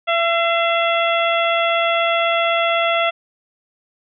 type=harmonic tone with a mistuned harmonic; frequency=673 Hz; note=E5; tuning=36 cents sharp; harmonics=1 / 2 / 3 / 4 / 5; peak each=-18 / -21 / -23 / -24 / -25 dBFS; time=0.07-3.11 s; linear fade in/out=20 ms; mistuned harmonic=3; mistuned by=+30 cents; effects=none